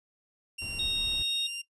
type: tone with pitch glide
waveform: sawtooth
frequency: 2766 to 2787 Hz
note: F7 to F7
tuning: -17 to -4 cents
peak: -31 dBFS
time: 0.58-1.62 s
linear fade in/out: 10 ms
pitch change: +13 cents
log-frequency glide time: 1.13-1.49 s
type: noise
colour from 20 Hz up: brown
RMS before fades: -42 dBFS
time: 0.61-1.23 s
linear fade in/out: 10 ms
type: tone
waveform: sine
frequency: 3729 Hz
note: A#7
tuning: in tune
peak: -27 dBFS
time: 0.79-1.47 s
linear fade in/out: 5 ms
effects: noise-tail reverb RT60 0.1 s tail -20 dB re dry + resampled to 24000 Hz